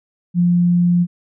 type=tone; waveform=sine; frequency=175.2 Hz; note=F3; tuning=6 cents sharp; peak=-11 dBFS; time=0.34-1.07 s; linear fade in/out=50 ms; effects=none